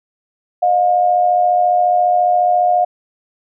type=tone pair together; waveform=sine; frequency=620 / 714.5 Hz; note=D#5 / F5; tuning=-6 / +39 cents; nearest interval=major second; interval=245 cents; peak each=-18 / -11 dBFS; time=0.62-2.85 s; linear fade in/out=10 ms; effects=none